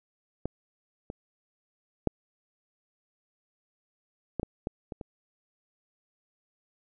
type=clicks; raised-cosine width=2 ms; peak=-17 / -23 / -10 / -16 / -17 / -17 / -23 / -25 dBFS; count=8; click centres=0.456 / 1.101 / 2.073 / 4.397 / 4.431 / 4.671 / 4.922 / 5.012 s; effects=none